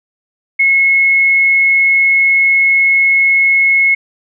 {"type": "tone", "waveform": "sine", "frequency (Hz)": 2178, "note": "C#7", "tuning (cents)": -31, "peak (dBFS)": -7, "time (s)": [0.59, 3.95], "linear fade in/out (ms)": 10, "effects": []}